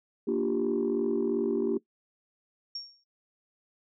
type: chord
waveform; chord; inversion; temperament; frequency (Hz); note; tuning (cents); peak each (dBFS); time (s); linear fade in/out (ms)
sine; G minor seventh; first; equal; 233.1 / 293.7 / 349.2 / 392; Bb3 / D4 / F4 / G4; 0 / 0 / 0 / 0; -30 / -31 / -30 / -28; 0.27-1.78; 10
type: tone with exponential decay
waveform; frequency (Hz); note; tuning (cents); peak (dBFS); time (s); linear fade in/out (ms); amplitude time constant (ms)
sine; 5530; F8; -18; -32; 2.75-3.04; 5; 63
effects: noise-tail reverb RT60 0.1 s tail -18 dB re dry + tanh soft clip ceiling -19 dBFS